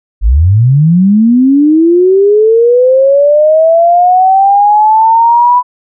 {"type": "linear sweep", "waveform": "sine", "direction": "up", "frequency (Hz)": [45.18, 994], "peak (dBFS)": -3, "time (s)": [0.21, 5.63], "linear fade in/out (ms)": 50, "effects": []}